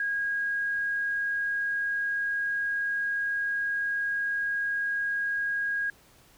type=tone; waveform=sine; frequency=1637 Hz; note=G#6; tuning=25 cents flat; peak=-26 dBFS; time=0-5.9 s; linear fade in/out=2 ms; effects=pink hiss -58 dBFS RMS until 6.37 s